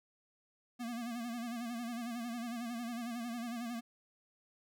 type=tone with vibrato; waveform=square; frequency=236 Hz; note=A#3; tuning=22 cents sharp; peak=-39 dBFS; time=0.79-3.81 s; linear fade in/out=20 ms; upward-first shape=sine; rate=11 Hz; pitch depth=71 cents each way; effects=none